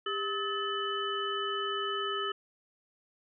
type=tone cluster; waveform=sine; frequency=399.4 / 1282 / 1751 / 2999 Hz; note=G4 / E6 / A6 / F#7; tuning=+32 / -49 / -9 / +23 cents; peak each=-36 / -34 / -40 / -36 dBFS; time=0.06-2.32 s; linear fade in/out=5 ms; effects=none